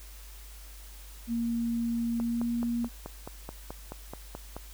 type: tone with pitch glide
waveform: sine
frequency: 233.1 to 235.9 Hz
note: A#3 to A#3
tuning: 0 to +21 cents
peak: -27 dBFS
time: 1.27-2.89 s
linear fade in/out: 50 ms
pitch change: +21 cents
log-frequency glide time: 2.21-2.46 s
type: click train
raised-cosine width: 1 ms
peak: -24 dBFS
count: 12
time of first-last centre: 2.2-4.566 s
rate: 4.65 Hz
effects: added 50 Hz sine -45 dBFS peak until 4.73 s + white hiss -52 dBFS RMS until 4.73 s